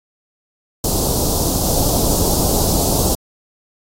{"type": "band-stop noise", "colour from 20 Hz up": "pink", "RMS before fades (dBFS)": -17, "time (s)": [0.84, 3.15], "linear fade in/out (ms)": 2, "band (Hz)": [860, 4500], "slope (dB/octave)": 24, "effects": ["AAC 48 kbps"]}